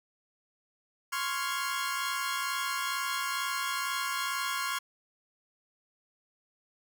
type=chord; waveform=sawtooth; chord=Db major seventh; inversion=third; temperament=equal; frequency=1046.5 / 1108.7 / 1396.9 / 1661.2 Hz; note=C6 / Db6 / F6 / Ab6; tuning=0 / 0 / 0 / 0 cents; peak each=-32 / -32 / -32 / -35 dBFS; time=1.12-4.79 s; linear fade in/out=10 ms; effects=none